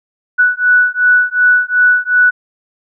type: beating tone pair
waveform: sine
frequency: 1478 / 1480.7 Hz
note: F#6 / F#6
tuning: -2 / +1 cents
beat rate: 2.7 Hz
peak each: -11 dBFS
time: 0.38-2.31 s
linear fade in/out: 20 ms
effects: none